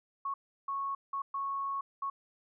sine tone bursts at uneven times, 1103 Hz, C#6, 9 cents flat, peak -32 dBFS, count 5, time 0.25-0.34 / 0.68-0.95 / 1.13-1.22 / 1.34-1.81 / 2.02-2.1 s, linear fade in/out 5 ms, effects none

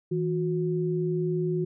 sine tone pair together, 161.83 / 363.3 Hz, E3 / F#4, -32 / -32 cents, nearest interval octave + major second, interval 1400 cents, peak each -27 dBFS, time 0.11-1.65 s, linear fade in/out 10 ms, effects none

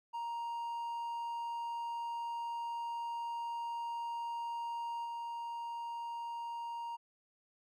triangle tone with level steps, 936 Hz, A#5, 7 cents sharp, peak -35 / -37 dBFS, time 0.13-6.97 s, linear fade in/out 20 ms, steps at 5.04 s, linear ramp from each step 20 ms, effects none

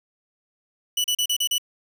sawtooth tone bursts, 2960 Hz, F#7, in tune, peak -17 dBFS, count 6, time 0.97-1.582 s, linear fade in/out 5 ms, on 72 ms, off 36 ms, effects 8-bit

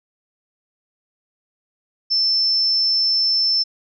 sine tone, 5310 Hz, E8, 12 cents sharp, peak -15 dBFS, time 2.1-3.64 s, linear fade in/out 20 ms, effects none

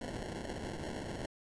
blue noise with sample-and-hold, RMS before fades -41 dBFS, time 0.01-1.26 s, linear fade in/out 5 ms, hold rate 1225 Hz, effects resampled to 22050 Hz

